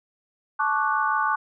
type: chord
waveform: sine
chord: D major seventh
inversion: second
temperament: equal with one note detuned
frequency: 872.9 / 1108.7 / 1174.7 / 1480 Hz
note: A5 / C#6 / D6 / F#6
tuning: -14 / 0 / 0 / 0 cents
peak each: -26 dBFS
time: 0.59-1.36 s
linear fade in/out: 10 ms
effects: none